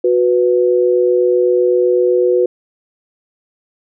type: tone pair together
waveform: sine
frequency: 366 / 493.9 Hz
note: F#4 / B4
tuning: -19 / 0 cents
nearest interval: perfect fourth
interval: 519 cents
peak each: -12 / -13 dBFS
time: 0.04-2.46 s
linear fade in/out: 5 ms
effects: none